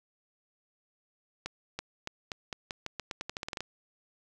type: accelerating click train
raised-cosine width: 0.2 ms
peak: -18 dBFS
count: 17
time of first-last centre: 1.46-3.606 s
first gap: 330 ms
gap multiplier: 0.86
effects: none